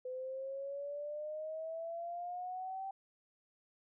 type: exponential sweep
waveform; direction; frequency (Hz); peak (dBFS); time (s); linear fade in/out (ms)
sine; up; 505 to 780; -39; 0.05-2.91; 5
effects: none